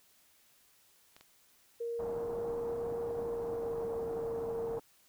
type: clicks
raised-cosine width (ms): 0.2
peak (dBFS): -36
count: 2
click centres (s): 1.165 / 1.21
type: tone with pitch glide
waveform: sine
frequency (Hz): 467.9 to 460.1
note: A#4 to A#4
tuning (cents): +6 to -23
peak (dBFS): -34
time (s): 1.8-4.79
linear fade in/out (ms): 10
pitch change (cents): -29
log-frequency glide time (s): 3.22-4.01
type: low-pass noise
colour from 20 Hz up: white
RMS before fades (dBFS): -45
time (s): 1.99-4.8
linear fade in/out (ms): 5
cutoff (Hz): 890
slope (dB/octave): 24
effects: white hiss -66 dBFS RMS until 5.08 s